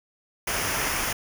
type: noise with comb filter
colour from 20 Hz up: pink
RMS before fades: -27 dBFS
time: 0.47-1.13 s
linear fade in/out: 5 ms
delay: 0.25 ms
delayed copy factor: -0.6
effects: none